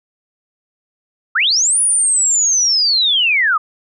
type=linear two-way sweep; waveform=sine; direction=up then down; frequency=1169 to 9860 to 1169 Hz; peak=-11 dBFS; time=1.35-3.58 s; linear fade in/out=10 ms; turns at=1.8 s; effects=none